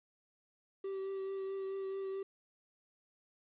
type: tone with vibrato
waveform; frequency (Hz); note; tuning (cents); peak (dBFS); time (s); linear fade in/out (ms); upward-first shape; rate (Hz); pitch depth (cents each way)
triangle; 387.3; G4; -21; -35; 0.84-2.23; 5; triangle; 4.6; 17
effects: resampled to 8000 Hz + 11-bit